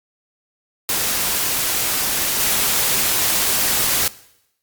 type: noise with level steps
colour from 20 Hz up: white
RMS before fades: -20 / -18 dBFS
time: 0.89-4.08 s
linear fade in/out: 2 ms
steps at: 2.4 s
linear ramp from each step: 2 ms
effects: noise-tail reverb RT60 0.8 s tail -19 dB re dry + Opus 48 kbps